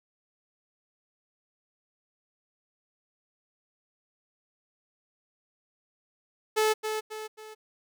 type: tone with echo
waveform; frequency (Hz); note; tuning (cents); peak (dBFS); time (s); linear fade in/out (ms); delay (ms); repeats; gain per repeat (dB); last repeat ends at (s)
sawtooth; 433; A4; -28; -18; 6.56-6.74; 20; 270; 3; -7; 7.55
effects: none